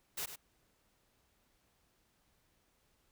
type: noise with echo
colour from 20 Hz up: white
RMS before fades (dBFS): -39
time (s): 0.17-0.26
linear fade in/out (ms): 10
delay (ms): 100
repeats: 1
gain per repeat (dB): -9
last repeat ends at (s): 0.36
effects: pink hiss -74 dBFS RMS until 3.11 s